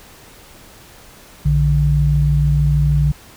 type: tone pair together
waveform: sine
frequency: 60.32 / 146.83 Hz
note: B1 / D3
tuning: -40 / 0 cents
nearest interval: octave + minor third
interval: 1540 cents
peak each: -16 / -13 dBFS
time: 1.45-3.12 s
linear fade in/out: 10 ms
effects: pink hiss -43 dBFS RMS until 3.36 s